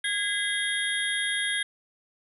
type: tone cluster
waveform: sine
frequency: 1647 / 2038 / 3258 / 3670 / 10280 Hz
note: G#6 / C7 / G#7 / A#7 / E9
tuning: -15 / -46 / -34 / -28 / -45 cents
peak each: -29 / -32 / -31 / -35 / -35 dBFS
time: 0.04-1.63 s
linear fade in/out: 5 ms
effects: none